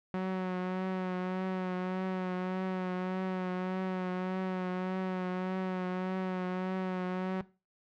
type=tone with vibrato; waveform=sawtooth; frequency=185 Hz; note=F#3; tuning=in tune; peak=-27 dBFS; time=0.14-7.41 s; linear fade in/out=0 ms; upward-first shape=triangle; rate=1.7 Hz; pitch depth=31 cents each way; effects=noise-tail reverb RT60 0.3 s tail -18 dB re dry + low-pass 2000 Hz 12 dB/octave